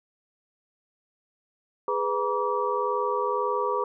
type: tone cluster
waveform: sine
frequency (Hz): 414.7 / 496.6 / 954 / 1153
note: G#4 / B4 / A#5 / D6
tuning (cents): -3 / +9 / +40 / -32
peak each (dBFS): -29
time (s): 1.88-3.84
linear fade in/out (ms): 2
effects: none